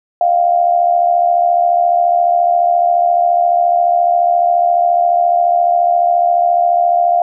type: tone with amplitude modulation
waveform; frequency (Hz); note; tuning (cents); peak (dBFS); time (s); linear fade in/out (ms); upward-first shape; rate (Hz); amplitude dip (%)
sine; 698.5; F5; 0; -6; 0.21-7.22; 2; sine; 74.4; 65
effects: none